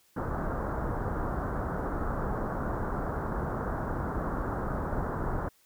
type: low-pass noise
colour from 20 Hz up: pink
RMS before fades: -32 dBFS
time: 0.16-5.49 s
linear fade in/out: 10 ms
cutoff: 1500 Hz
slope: 48 dB/octave
effects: white hiss -65 dBFS RMS until 5.65 s